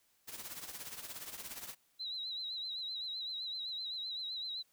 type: noise with tremolo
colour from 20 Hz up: white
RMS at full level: -43 dBFS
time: 0.27-1.75 s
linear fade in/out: 20 ms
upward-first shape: triangle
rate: 17 Hz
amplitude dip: 75%
type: tone with vibrato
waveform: sine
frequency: 3951 Hz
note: B7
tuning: in tune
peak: -38 dBFS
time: 1.99-4.63 s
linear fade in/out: 20 ms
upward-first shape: sine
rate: 7.8 Hz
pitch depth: 68 cents each way
effects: white hiss -73 dBFS RMS until 4.72 s